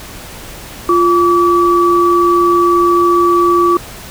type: tone pair together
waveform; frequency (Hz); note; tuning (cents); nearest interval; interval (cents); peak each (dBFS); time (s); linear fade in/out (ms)
sine; 348.2 / 1149.1; F4 / D6; -5 / -38; octave + major sixth; 2067; -10; 0.89-3.77; 2
effects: pink hiss -31 dBFS RMS until 4.1 s